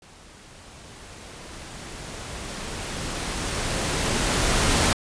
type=noise with level ramp; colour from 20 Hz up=pink; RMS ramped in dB=-49 to -19 dBFS; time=0.02-4.93 s; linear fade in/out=2 ms; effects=resampled to 22050 Hz